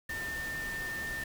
sine tone in noise, 1802 Hz, A6, 41 cents sharp, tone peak -35 dBFS, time 0.09-1.24 s, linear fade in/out 5 ms, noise pink, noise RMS -43 dBFS, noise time 0.09-1.24 s, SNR +5 dB, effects none

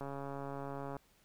click train, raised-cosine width 1 ms, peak -29 dBFS, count 134, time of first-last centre 0.01-0.967 s, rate 139 Hz, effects pink hiss -69 dBFS RMS until 1.24 s

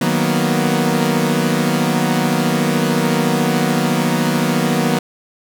sawtooth chord, B major seventh, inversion first, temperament equal, 155.56 / 185 / 233.1 / 246.9 Hz, D#3 / F#3 / A#3 / B3, 0 / 0 / 0 / 0 cents, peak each -16 dBFS, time 0.01-4.99 s, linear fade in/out 5 ms, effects none

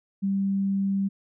sine tone, 196 Hz, G3, in tune, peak -22 dBFS, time 0.22-1.09 s, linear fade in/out 20 ms, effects none

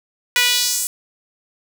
sawtooth tone with high-pass filter sweep, 489.8 Hz, B4, 14 cents flat, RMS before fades -18 dBFS, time 0.36-0.87 s, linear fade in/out 0 ms, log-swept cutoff 2000 to 9100 Hz, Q 1.7, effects none

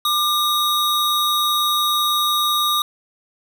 square tone pair together, 1194 / 3780 Hz, D6 / A#7, +28 / +23 cents, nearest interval octave + minor sixth, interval 1995 cents, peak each -20 dBFS, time 0.05-2.82 s, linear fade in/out 2 ms, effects none

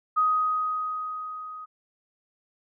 sine tone with level ramp, 1253 Hz, D#6, 12 cents sharp, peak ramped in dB -18 to -37 dBFS, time 0.16-1.66 s, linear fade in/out 20 ms, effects none

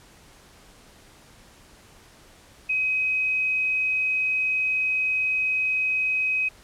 sine tone, 2528 Hz, D#7, 27 cents sharp, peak -21 dBFS, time 2.69-6.49 s, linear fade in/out 10 ms, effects pink hiss -52 dBFS RMS until 6.63 s + low-pass 11000 Hz 12 dB/octave

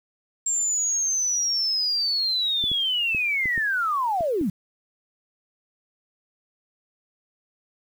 sine linear sweep, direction down, 7450 to 160 Hz, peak -21 dBFS, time 0.46-4.5 s, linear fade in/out 5 ms
clicks, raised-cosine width 3 ms, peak -22 dBFS, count 7, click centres 2.64 / 2.716 / 3.148 / 3.457 / 3.578 / 4.208 / 4.413 s
effects 8-bit

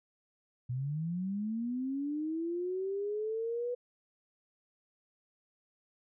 sine linear sweep, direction up, 120 to 493.7 Hz, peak -32 dBFS, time 0.69-3.75 s, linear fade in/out 10 ms, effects none

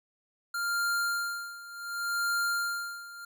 square tone with tremolo, 1396.9 Hz, F6, in tune, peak -27 dBFS, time 0.54-3.25 s, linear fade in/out 5 ms, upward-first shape sine, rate 0.68 Hz, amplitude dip 85%, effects none

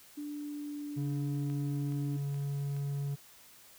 sine tone with pitch glide, 293.7 to 289.5 Hz, D4 to D4, 0 to -25 cents, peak -37 dBFS, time 0.17-2.17 s, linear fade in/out 10 ms, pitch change -25 cents, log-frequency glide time 0.32-1.8 s
triangle tone, 141.2 Hz, C#3, 32 cents sharp, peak -30 dBFS, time 0.96-3.16 s, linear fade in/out 20 ms
click train, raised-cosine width 0.3 ms, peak -38 dBFS, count 4, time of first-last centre 1.5-2.766 s, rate 2.37 Hz
effects white hiss -57 dBFS RMS until 3.78 s

